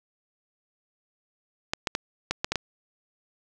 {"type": "clicks", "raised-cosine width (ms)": 0.2, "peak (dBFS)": -8, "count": 7, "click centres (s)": [1.735, 1.872, 1.951, 2.31, 2.445, 2.52, 2.557], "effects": []}